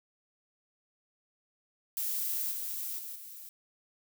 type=noise with level steps; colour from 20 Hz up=violet; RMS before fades=-33 / -37 / -42 / -47 dBFS; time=1.97-3.49 s; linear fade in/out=0 ms; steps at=2.51 / 2.98 / 3.15 s; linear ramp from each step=10 ms; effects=none